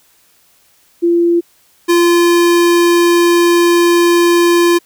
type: tone pair in turn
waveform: sine / square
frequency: 342.6 / 345 Hz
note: F4 / F4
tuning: -33 / -21 cents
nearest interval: unison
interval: 12 cents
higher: second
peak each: -8 dBFS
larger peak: neither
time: 1.02-1.41 / 1.88-4.79 s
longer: second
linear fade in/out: 20 ms
effects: white hiss -52 dBFS RMS until 4.85 s